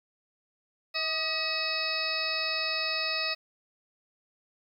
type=harmonic tone with a mistuned harmonic; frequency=640 Hz; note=D#5; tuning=49 cents sharp; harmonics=1 / 2 / 3 / 4 / 6 / 7 / 8; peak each=-38 / -38 / -37 / -33 / -36 / -35 / -34 dBFS; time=0.94-3.35 s; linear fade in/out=20 ms; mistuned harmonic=2; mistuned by=-56 cents; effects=10-bit